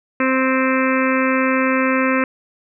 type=harmonic tone; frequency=261.6 Hz; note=C4; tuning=in tune; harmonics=1 / 2 / 4 / 5 / 6 / 7 / 8 / 9 / 10; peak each=-18 / -21 / -24 / -25 / -26 / -26 / -27 / -28 / -28 dBFS; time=0.2-2.24 s; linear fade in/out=2 ms; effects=none